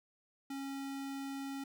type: tone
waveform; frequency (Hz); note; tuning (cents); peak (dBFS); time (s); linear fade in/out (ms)
square; 274.2; C#4; -19; -40; 0.5-1.64; 5
effects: none